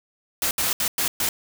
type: noise bursts at uneven times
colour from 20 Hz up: white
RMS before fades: -23 dBFS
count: 5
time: 0.42-0.51 / 0.58-0.73 / 0.8-0.88 / 0.98-1.08 / 1.2-1.29 s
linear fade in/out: 2 ms
effects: none